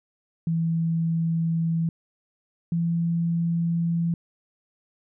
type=tone pair in turn; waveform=sine; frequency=164.81 / 168.37 Hz; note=E3 / E3; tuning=0 / +37 cents; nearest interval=unison; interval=37 cents; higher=second; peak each=-21 dBFS; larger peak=neither; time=0.47-1.89 / 2.72-4.14 s; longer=neither; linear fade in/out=2 ms; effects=none